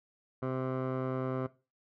15% pulse tone with low-pass filter, 130 Hz, C3, 11 cents flat, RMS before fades -34 dBFS, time 0.42-1.47 s, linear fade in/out 10 ms, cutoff 1100 Hz, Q 1.5, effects noise-tail reverb RT60 0.3 s tail -18 dB re dry

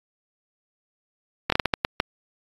slowing click train, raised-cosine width 0.3 ms, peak -3 dBFS, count 8, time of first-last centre 1.5-2.001 s, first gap 23 ms, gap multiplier 1.37, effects AAC 32 kbps

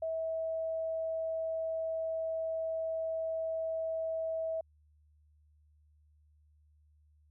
sine tone, 648 Hz, E5, 30 cents flat, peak -32 dBFS, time 0.02-4.61 s, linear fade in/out 5 ms, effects added 75 Hz sine -63 dBFS peak until 7.3 s

